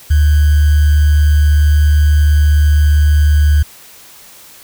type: tone with sample-and-hold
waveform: sine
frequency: 74.5 Hz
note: D2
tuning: 25 cents sharp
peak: -6 dBFS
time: 0.1-3.63 s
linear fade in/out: 10 ms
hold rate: 1575 Hz
effects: white hiss -39 dBFS RMS until 4.63 s